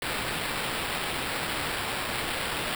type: noise with sample-and-hold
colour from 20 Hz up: violet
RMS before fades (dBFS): -31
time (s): 0.02-2.75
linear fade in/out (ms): 2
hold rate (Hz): 6300
effects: none